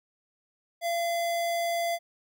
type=tone; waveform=square; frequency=682 Hz; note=F5; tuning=41 cents flat; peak=-27 dBFS; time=0.81-1.99 s; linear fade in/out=50 ms; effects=none